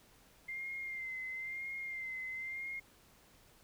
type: tone with vibrato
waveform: sine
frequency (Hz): 2093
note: C7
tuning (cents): 0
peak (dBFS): -39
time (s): 0.48-2.8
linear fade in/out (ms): 10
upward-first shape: sine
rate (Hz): 1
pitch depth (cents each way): 38
effects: pink hiss -64 dBFS RMS until 3.63 s